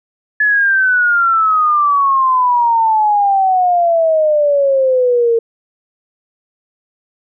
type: exponential sweep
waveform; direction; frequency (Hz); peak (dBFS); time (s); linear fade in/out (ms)
sine; down; 1719 to 455.2; -9; 0.4-5.39; 5
effects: none